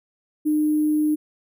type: tone with sample-and-hold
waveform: sine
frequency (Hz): 303.6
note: D#4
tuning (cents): -42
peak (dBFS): -17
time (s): 0.45-1.16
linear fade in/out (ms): 20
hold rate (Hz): 11025
effects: none

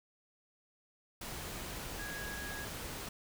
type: tone in noise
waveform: sine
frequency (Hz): 1655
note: G#6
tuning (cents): -6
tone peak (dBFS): -43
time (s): 1.99-2.65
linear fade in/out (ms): 5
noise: pink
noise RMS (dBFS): -43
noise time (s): 1.21-3.09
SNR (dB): -3
effects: none

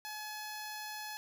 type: tone with notch filter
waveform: 10% pulse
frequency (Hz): 851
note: G#5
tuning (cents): +42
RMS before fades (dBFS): -43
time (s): 0.05-1.17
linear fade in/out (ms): 0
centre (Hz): 3000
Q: 1.9
effects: none

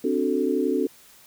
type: chord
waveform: sine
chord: D dominant seventh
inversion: third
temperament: equal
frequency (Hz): 261.6 / 293.7 / 370 / 440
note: C4 / D4 / F#4 / A4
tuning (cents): 0 / 0 / 0 / 0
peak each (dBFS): -26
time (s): 0.04-0.87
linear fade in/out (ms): 5
effects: white hiss -52 dBFS RMS until 1.26 s

